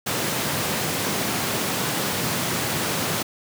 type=high-pass noise; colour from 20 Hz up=pink; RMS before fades=-25 dBFS; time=0.06-3.23 s; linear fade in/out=10 ms; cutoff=110 Hz; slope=24 dB/octave; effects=none